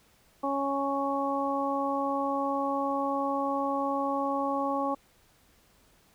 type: harmonic tone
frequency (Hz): 277.2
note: C#4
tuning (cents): 0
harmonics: 1 / 2 / 3 / 4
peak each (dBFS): -32 / -32 / -32 / -32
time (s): 0.43-4.95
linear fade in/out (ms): 10
effects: pink hiss -63 dBFS RMS until 6.14 s